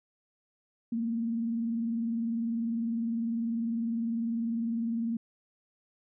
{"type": "tone with vibrato", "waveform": "sine", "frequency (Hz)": 230.2, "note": "A#3", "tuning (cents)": -22, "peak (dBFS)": -28, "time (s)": [0.92, 5.17], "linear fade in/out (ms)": 5, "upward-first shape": "sine", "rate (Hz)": 20, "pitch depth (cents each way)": 61, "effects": []}